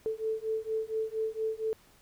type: beating tone pair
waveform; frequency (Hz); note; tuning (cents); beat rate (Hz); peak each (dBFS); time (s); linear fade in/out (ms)
sine; 438.5 / 442.8; A4 / A4; -6 / +11; 4.3; -33 / -33; 0.06-1.73; 0
effects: pink hiss -61 dBFS RMS until 2.01 s